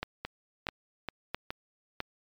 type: two click trains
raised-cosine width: 0.3 ms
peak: -18 / -16 dBFS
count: 4 / 4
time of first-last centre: 0.25-1.505 / 0.03-2.004 s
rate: 2.39 / 1.52 Hz
effects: MP3 96 kbps